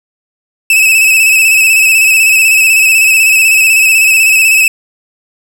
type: tone with vibrato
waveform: 45% pulse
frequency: 2602 Hz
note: E7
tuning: 23 cents flat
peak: -4 dBFS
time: 0.7-4.68 s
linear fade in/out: 2 ms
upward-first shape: square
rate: 16 Hz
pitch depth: 33 cents each way
effects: none